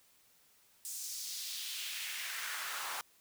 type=noise with high-pass filter sweep; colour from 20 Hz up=pink; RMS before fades=-41 dBFS; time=0.85-3.01 s; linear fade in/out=0 ms; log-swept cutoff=7400 to 950 Hz; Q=1.8; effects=white hiss -67 dBFS RMS until 3.2 s